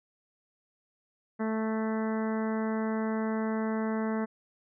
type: harmonic tone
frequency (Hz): 220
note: A3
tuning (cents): 0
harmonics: 1 / 2 / 3 / 4 / 5 / 6 / 7 / 8 / 9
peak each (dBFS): -29 / -35 / -39 / -41 / -43 / -45 / -46 / -47 / -48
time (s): 1.39-4.26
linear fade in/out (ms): 20
effects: none